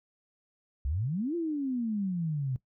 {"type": "exponential two-way sweep", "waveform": "sine", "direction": "up then down", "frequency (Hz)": [61.74, 350.1, 125.5], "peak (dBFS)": -28, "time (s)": [0.85, 2.56], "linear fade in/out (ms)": 0, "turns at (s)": 1.35, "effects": ["noise-tail reverb RT60 0.1 s tail -18 dB re dry"]}